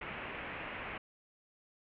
white low-pass noise, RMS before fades -43 dBFS, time 0.01-0.98 s, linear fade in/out 5 ms, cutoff 2700 Hz, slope 48 dB/octave, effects none

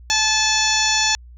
harmonic tone with a mistuned harmonic, 867 Hz, A5, 26 cents flat, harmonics 1 / 2 / 3 / 4 / 5 / 6 / 7 / 8, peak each -24 / -24 / -24 / -24 / -24 / -24 / -24 / -24 dBFS, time 0.1-1.15 s, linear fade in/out 0 ms, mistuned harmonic 6, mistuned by +72 cents, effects added 60 Hz sine -39 dBFS peak until 1.37 s

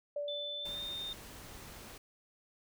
sine tone with exponential decay, 581 Hz, D5, 19 cents flat, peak -33 dBFS, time 0.16-1.31 s, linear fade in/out 5 ms, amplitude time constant 250 ms
sine tone with pitch glide, 3520 to 3642 Hz, A7 to A#7, 0 to -41 cents, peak -38 dBFS, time 0.28-1.13 s, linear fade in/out 2 ms, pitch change +59 cents, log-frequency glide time 0.58-0.81 s
pink noise, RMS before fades -50 dBFS, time 0.65-1.98 s, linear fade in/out 5 ms
effects none

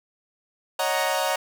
sawtooth chord, D# minor seventh, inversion third, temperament equal, 554.4 / 622.3 / 740 / 932.3 Hz, C#5 / D#5 / F#5 / A#5, 0 / 0 / 0 / 0 cents, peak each -24 dBFS, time 0.79-1.36 s, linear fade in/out 5 ms, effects none

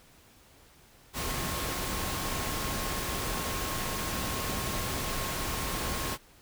sine tone in noise, 1079 Hz, C#6, 47 cents flat, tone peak -41 dBFS, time 1.13-6.18 s, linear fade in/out 50 ms, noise pink, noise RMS -33 dBFS, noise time 1.13-6.18 s, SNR -11 dB, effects pink hiss -58 dBFS RMS until 6.41 s

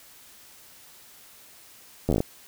slowing click train, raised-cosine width 2 ms, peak -10 dBFS, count 8, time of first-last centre 2.09-2.204 s, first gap 11 ms, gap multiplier 1.13, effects white hiss -51 dBFS RMS until 2.47 s

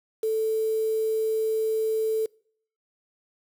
sine tone with quantisation, 440 Hz, A4, in tune, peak -22 dBFS, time 0.23-2.26 s, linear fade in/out 5 ms, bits 7, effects noise-tail reverb RT60 0.6 s tail -26 dB re dry

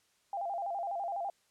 sine tone with vibrato, 740 Hz, F#5, in tune, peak -33 dBFS, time 0.33-1.3 s, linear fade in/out 2 ms, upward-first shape square, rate 12 Hz, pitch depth 130 cents each way, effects white hiss -71 dBFS RMS until 1.5 s + low-pass 9000 Hz 12 dB/octave

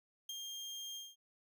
30% pulse tone with ADSR envelope, 3207 Hz, G7, 39 cents sharp, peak -37 dBFS, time 0.29-1.16 s, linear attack 4 ms, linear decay 26 ms, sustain -3 dB, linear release 200 ms, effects none

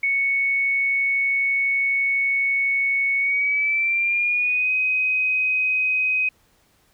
sine tone with pitch glide, 2217 to 2517 Hz, C#7 to D#7, 0 to +19 cents, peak -18 dBFS, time 0.03-6.29 s, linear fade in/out 5 ms, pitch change +219 cents, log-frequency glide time 3.18-4.72 s, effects pink hiss -61 dBFS RMS until 6.93 s

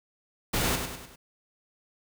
pink noise with echo, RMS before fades -27 dBFS, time 0.53-0.76 s, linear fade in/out 10 ms, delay 100 ms, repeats 4, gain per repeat -6 dB, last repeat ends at 1.16 s, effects none

